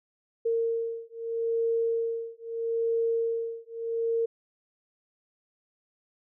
sine beating tone pair, 458.6 / 459.38 Hz, A#4 / A#4, -28 / -25 cents, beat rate 0.78 Hz, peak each -29 / -29 dBFS, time 0.45-4.26 s, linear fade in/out 10 ms, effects none

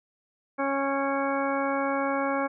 harmonic tone with a mistuned harmonic, 275.4 Hz, C#4, 11 cents flat, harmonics 1 / 2 / 3 / 4 / 5 / 6 / 8, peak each -30 / -29 / -32 / -32 / -35 / -37 / -38 dBFS, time 0.58-2.48 s, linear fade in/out 20 ms, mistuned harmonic 8, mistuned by +20 cents, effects none

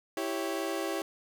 30% pulse chord, C# diminished, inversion first, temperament equal, 329.6 / 392 / 554.4 Hz, E4 / G4 / C#5, 0 / 0 / 0 cents, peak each -32 / -33 / -34 dBFS, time 0.17-1.02 s, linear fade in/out 2 ms, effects none

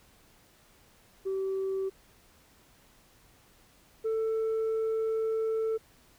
sine tone pair in turn, 384.6 / 443.8 Hz, G4 / A4, -33 / +15 cents, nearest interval major second, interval 248 cents, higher second, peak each -27 / -24 dBFS, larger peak second, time 1.25-1.9 / 4.04-5.78 s, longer second, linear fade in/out 20 ms, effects tanh soft clip ceiling -26 dBFS + pink hiss -61 dBFS RMS until 6.18 s

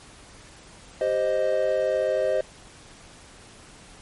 triangle chord, C minor, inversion second, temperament equal, 392 / 523.3 / 622.3 Hz, G4 / C5 / Eb5, 0 / 0 / 0 cents, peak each -28 / -22 / -22 dBFS, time 1.01-2.41 s, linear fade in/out 2 ms, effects pink hiss -48 dBFS RMS until 4.01 s + MP3 48 kbps

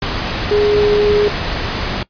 sine tone in noise, 415.3 Hz, G#4, in tune, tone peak -10 dBFS, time 0.51-1.28 s, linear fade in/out 2 ms, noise pink, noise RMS -20 dBFS, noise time 0.02-2.03 s, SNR +7 dB, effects noise-tail reverb RT60 0.1 s tail -20 dB re dry + resampled to 11025 Hz

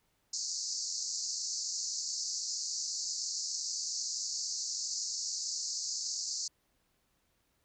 white band-pass noise, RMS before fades -37 dBFS, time 0.33-6.48 s, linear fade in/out 5 ms, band 4400 to 7200 Hz, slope 96 dB/octave, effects pink hiss -75 dBFS RMS until 7.64 s

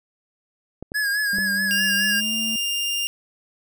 clicks, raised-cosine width 2 ms, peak -20 dBFS, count 3, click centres 0.826 / 0.919 / 1.385 s
square tone with vibrato, 1661.2 Hz, G#6, in tune, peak -21 dBFS, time 0.94-2.21 s, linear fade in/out 20 ms, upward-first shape sine, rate 4.7 Hz, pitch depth 54 cents each way
triangle tone with pitch glide, 196.1 to 221.4 Hz, G3 to A3, +1 to +11 cents, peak -27 dBFS, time 1.33-2.56 s, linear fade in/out 2 ms, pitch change +210 cents, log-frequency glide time 1.98-2.34 s
sawtooth tone, 2802 Hz, F7, 5 cents sharp, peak -19 dBFS, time 1.71-3.07 s, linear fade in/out 0 ms
effects none

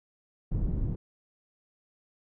pink low-pass noise, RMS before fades -29 dBFS, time 0.51-0.96 s, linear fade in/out 10 ms, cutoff 180 Hz, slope 12 dB/octave, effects none

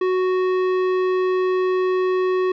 sine tone with tanh clipping, 370 Hz, F#4, in tune, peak -19 dBFS, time 0.01-2.52 s, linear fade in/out 5 ms, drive 14 dB, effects none

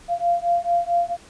sine beating tone pair, 690 / 694.5 Hz, F5 / F5, -21 / -10 cents, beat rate 4.5 Hz, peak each -21 dBFS, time 0.08-1.17 s, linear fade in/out 50 ms, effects pink hiss -48 dBFS RMS until 1.29 s + resampled to 22050 Hz

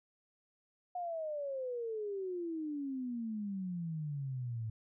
sine exponential sweep, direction down, 727 to 108.6 Hz, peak -36 dBFS, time 0.95-4.7 s, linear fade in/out 5 ms, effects none

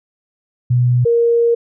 sine tone pair in turn, 123.3 / 468.2 Hz, B2 / A#4, -2 / +8 cents, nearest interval octave + major seventh, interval 2310 cents, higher second, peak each -10 dBFS, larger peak neither, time 0.7-1.05 / 1.05-1.55 s, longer second, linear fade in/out 10 ms, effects none

